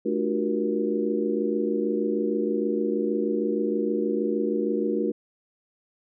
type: tone cluster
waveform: sine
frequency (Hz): 216.5 / 298.3 / 354.4 / 380.8 / 473.4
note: A3 / D4 / F4 / F#4 / A#4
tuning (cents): -28 / +27 / +25 / +50 / +27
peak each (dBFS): -29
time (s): 0.05-5.12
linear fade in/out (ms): 10
effects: none